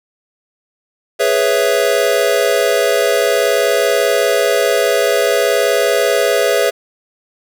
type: chord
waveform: square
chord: C# minor seventh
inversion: second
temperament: equal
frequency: 415.3 / 493.9 / 554.4 / 659.3 Hz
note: G#4 / B4 / C#5 / E5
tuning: 0 / 0 / 0 / 0 cents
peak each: -18 dBFS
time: 1.19-6.71 s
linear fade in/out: 20 ms
effects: none